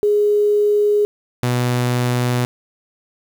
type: tone pair in turn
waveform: sine / sawtooth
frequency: 415.3 / 123.24 Hz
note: G#4 / B2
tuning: 0 / -3 cents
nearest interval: octave + major sixth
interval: 2103 cents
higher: first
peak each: -12 dBFS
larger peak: neither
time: 0.03-1.05 / 1.43-2.45 s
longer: neither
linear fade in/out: 0 ms
effects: 7-bit